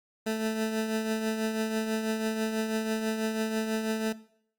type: tone with tremolo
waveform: 20% pulse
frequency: 220 Hz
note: A3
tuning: in tune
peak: -21 dBFS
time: 0.26-4.13 s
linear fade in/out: 10 ms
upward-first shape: triangle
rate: 6.1 Hz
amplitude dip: 55%
effects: noise-tail reverb RT60 0.6 s tail -18 dB re dry + Opus 48 kbps